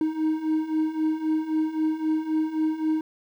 triangle beating tone pair, 311.1 / 314.9 Hz, D#4 / D#4, 0 / +21 cents, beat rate 3.8 Hz, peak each -26 / -22 dBFS, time 0.01-3.01 s, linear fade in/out 2 ms, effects 10-bit

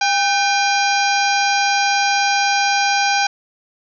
harmonic tone with a mistuned harmonic, 804 Hz, G5, 44 cents sharp, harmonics 1 / 2 / 3 / 4 / 5 / 6 / 7 / 8, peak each -17 / -21 / -22 / -29 / -27 / -25 / -26 / -31 dBFS, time 0.01-3.27 s, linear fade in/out 5 ms, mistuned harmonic 2, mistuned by -79 cents, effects none

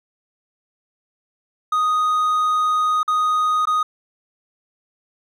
triangle tone with dropouts, 1244.5 Hz, D#6, in tune, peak -14 dBFS, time 1.72-3.83 s, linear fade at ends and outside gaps 5 ms, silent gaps 3.031-3.078 / 3.655-3.671 s, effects none

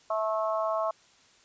harmonic tone, 217.8 Hz, A3, 17 cents flat, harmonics 3 / 4 / 5 / 6, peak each -28 / -37 / -31 / -37 dBFS, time 0.1-0.91 s, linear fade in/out 5 ms, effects white hiss -60 dBFS RMS until 1.44 s + resampled to 16000 Hz

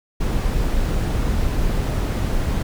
brown noise, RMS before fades -20 dBFS, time 0.2-2.63 s, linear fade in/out 10 ms, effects none

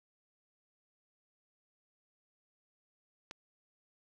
click, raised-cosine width 0.2 ms, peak -26 dBFS, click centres 3.311 s, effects none

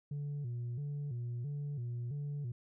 sine tone with vibrato, 131.9 Hz, C3, 14 cents sharp, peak -34 dBFS, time 0.11-2.52 s, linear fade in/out 5 ms, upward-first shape square, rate 1.5 Hz, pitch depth 160 cents each way, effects tanh soft clip ceiling -35 dBFS

